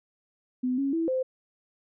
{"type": "tone with pitch steps", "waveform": "sine", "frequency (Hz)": [252.6, 275.4, 328.8, 518], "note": ["B3", "C#4", "E4", "C5"], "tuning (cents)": [39, -11, -4, -17], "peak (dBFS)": -24, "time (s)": [0.63, 1.23], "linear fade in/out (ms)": 10, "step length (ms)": 150, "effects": []}